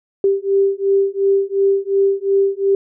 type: beating tone pair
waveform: sine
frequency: 392 / 394.8 Hz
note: G4 / G4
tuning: 0 / +12 cents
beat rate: 2.8 Hz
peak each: -16 dBFS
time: 0.24-2.75 s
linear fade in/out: 2 ms
effects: none